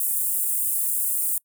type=high-pass noise; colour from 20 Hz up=pink; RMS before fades=-24 dBFS; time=0-1.38 s; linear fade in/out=2 ms; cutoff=8600 Hz; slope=48 dB/octave; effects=noise-tail reverb RT60 0.1 s tail -25 dB re dry